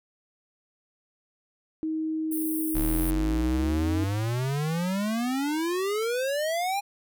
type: tone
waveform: sine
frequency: 315.8 Hz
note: D#4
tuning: 26 cents sharp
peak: -26 dBFS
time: 1.83-4.04 s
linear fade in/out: 0 ms
type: high-pass noise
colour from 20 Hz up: white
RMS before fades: -34 dBFS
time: 2.31-3.11 s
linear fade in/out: 10 ms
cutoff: 8900 Hz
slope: 96 dB/octave
type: exponential sweep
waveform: square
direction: up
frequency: 35 to 820 Hz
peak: -26 dBFS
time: 2.74-6.81 s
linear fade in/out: 20 ms
effects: none